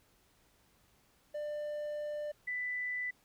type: tone pair in turn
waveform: triangle / sine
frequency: 595 / 1988.7 Hz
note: D5 / B6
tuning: +22 / +12 cents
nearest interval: octave + major sixth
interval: 2090 cents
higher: second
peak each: -34 / -34 dBFS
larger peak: neither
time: 1.34-2.32 / 2.47-3.11 s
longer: first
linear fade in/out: 10 ms
effects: pink hiss -69 dBFS RMS until 3.24 s